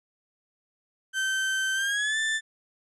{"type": "tone with pitch glide", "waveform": "35% pulse", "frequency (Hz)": [1548, 1767.9], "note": ["G6", "A6"], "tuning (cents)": [-22, 8], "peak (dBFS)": -23, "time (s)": [1.13, 2.41], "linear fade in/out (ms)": 50, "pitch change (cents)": 230, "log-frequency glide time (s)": [1.74, 2.18], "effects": ["resampled to 24000 Hz"]}